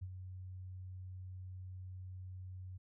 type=tone with ADSR envelope; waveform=sine; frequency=92.5 Hz; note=F#2; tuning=in tune; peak=-39 dBFS; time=0.01-2.78 s; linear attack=17 ms; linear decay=51 ms; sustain=-6 dB; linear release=13 ms; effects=none